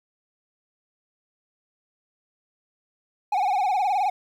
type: tone with vibrato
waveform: triangle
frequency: 784 Hz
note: G5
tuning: in tune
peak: -18 dBFS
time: 3.32-4.1 s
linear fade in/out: 5 ms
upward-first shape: sine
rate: 19 Hz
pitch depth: 130 cents each way
effects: 10-bit